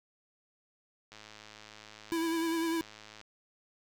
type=click train; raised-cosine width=0.2 ms; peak=-32 dBFS; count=225; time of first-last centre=1.12-3.213 s; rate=107 Hz
type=tone with vibrato; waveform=square; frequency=329.6 Hz; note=E4; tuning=in tune; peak=-30 dBFS; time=2.12-2.81 s; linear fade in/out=0 ms; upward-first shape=sine; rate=10 Hz; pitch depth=33 cents each way
effects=none